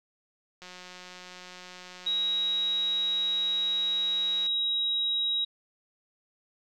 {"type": "click train", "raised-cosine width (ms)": 0.2, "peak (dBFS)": -28, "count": 697, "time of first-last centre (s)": [0.62, 4.465], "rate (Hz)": 181}
{"type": "tone", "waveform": "sine", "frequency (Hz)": 3825, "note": "A#7", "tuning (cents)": 44, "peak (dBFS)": -25, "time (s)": [2.06, 5.45], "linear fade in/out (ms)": 10}
{"effects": []}